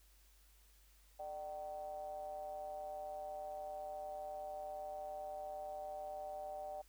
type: ring-modulated tone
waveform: triangle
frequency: 83.3 Hz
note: E2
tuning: 19 cents sharp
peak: -38 dBFS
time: 1.19-6.82 s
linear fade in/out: 10 ms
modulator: 682 Hz
effects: added 50 Hz sine -65 dBFS peak until 6.88 s + white hiss -70 dBFS RMS until 6.88 s